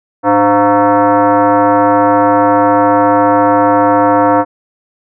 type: tone with frequency modulation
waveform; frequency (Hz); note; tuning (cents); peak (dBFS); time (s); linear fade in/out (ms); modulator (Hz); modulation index
sine; 110.4; A2; +6; -6; 0.23-4.45; 50; 408; 2.6
effects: none